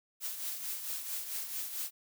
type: noise with tremolo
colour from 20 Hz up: blue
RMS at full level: -36 dBFS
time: 0.2-1.91 s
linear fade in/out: 50 ms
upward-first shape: triangle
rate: 4.5 Hz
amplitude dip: 60%
effects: none